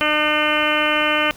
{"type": "harmonic tone", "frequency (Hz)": 302.3, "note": "D#4", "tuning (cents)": -50, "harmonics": [1, 2, 3, 4, 5, 6, 7, 8, 9, 10], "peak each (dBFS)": [-26, -23, -29, -23, -24, -28, -25, -25, -26, -24], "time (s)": [0.01, 1.31], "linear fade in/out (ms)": 0, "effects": ["pink hiss -44 dBFS RMS until 1.36 s"]}